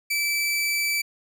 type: tone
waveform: sawtooth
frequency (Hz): 2317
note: D7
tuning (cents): -24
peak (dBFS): -19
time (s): 0.1-1.02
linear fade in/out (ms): 10
effects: none